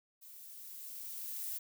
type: noise with level ramp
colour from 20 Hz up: violet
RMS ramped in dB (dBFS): -54 to -39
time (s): 0.21-1.59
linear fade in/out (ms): 20
effects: none